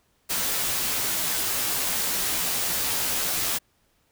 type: noise with comb filter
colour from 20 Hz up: white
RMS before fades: -26 dBFS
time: 0.29-3.59 s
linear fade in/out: 20 ms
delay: 14 ms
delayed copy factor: -0.6
effects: pink hiss -67 dBFS RMS until 4.11 s